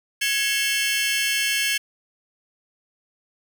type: tone cluster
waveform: sawtooth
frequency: 1669 / 2189 / 2680 / 3081 Hz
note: G#6 / C#7 / E7 / G7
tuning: +8 / -22 / +28 / -31 cents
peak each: -23 dBFS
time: 0.21-1.78 s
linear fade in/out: 10 ms
effects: none